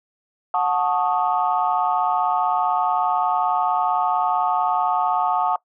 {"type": "chord", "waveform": "sine", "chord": "D# half-diminished seventh", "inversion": "first", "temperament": "equal with one note detuned", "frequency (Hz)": [729, 880, 1108.7, 1244.5], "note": ["F#5", "A5", "C#6", "D#6"], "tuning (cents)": [-26, 0, 0, 0], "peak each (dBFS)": [-21, -22, -25, -25], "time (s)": [0.54, 5.56], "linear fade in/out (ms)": 2, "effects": ["noise-tail reverb RT60 0.1 s tail -21 dB re dry", "tanh soft clip ceiling -7 dBFS"]}